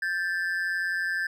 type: ring-modulated tone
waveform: triangle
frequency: 1661.2 Hz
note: G#6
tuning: in tune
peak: -21 dBFS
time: 0.02-1.27 s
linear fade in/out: 5 ms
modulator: 89.2 Hz
effects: none